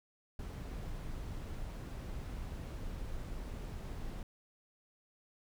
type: noise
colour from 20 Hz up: brown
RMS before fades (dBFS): -42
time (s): 0.39-4.23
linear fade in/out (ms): 2
effects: none